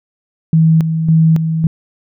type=tone with tremolo; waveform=sine; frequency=161.1 Hz; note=E3; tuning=39 cents flat; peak=-6 dBFS; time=0.53-1.67 s; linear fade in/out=2 ms; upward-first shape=square; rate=1.8 Hz; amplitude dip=55%; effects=none